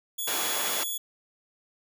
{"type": "tone", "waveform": "5% pulse", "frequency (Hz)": 3390, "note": "G#7", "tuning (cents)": 35, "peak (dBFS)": -22, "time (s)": [0.18, 0.98], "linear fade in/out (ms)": 10}
{"type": "high-pass noise", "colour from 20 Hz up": "pink", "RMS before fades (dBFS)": -31, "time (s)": [0.27, 0.84], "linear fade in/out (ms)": 10, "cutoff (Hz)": 500, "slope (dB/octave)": 12}
{"effects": []}